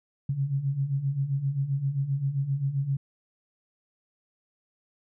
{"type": "beating tone pair", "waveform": "sine", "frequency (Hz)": [133.2, 140.8], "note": ["C3", "C#3"], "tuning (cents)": [31, 27], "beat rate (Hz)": 7.6, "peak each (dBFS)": [-31, -26], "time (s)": [0.29, 2.97], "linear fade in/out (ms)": 5, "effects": []}